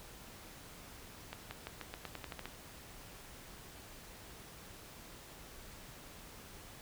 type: accelerating click train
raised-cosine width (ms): 0.3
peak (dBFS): -26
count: 11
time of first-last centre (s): 1.33-2.456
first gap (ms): 180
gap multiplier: 0.89
effects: pink hiss -53 dBFS RMS until 6.81 s